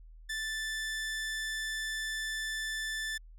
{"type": "tone", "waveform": "sawtooth", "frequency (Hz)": 1760, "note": "A6", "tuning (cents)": 0, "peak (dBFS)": -30, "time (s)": [0.29, 3.18], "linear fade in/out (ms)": 10, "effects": ["added 40 Hz sine -49 dBFS peak until 3.38 s", "low-pass 11000 Hz 12 dB/octave"]}